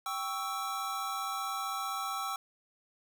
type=chord; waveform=square; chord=C# diminished; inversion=second; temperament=equal with one note detuned; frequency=784 / 1117.1 / 1318.5 Hz; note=G5 / C#6 / E6; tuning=0 / +13 / 0 cents; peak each=-40 / -40 / -37 dBFS; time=0.06-2.36 s; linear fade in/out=2 ms; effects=none